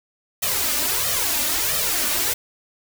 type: noise with flanger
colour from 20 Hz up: white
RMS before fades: -22 dBFS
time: 0.42-2.34 s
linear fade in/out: 10 ms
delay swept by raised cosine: 1.6 to 3.4 ms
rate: 1.5 Hz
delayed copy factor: +0.9
effects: none